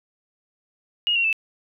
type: tone with pitch steps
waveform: sine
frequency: 2868 / 2746 / 2639 Hz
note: F7 / F7 / E7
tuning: +45 / -30 / +1 cents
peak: -18 dBFS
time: 1.07-1.328 s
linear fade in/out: 0 ms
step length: 86 ms
effects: none